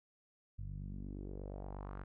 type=tone with low-pass filter sweep; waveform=sawtooth; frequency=48.44 Hz; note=G1; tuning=20 cents flat; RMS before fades=-45 dBFS; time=0.58-2.04 s; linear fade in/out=10 ms; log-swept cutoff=110 to 1500 Hz; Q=2.5; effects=none